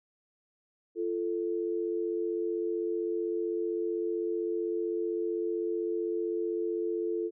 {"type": "tone pair together", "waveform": "sine", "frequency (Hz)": [344.3, 440], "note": ["F4", "A4"], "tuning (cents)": [-25, 0], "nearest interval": "major third", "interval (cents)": 425, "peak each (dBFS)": [-31, -32], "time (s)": [0.95, 7.31], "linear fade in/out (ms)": 50, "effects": []}